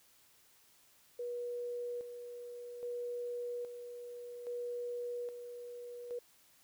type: tone with tremolo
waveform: sine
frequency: 483.8 Hz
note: B4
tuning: 36 cents flat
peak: -37 dBFS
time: 1.19-6.19 s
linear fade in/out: 5 ms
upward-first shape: square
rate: 0.61 Hz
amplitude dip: 55%
effects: white hiss -66 dBFS RMS until 6.63 s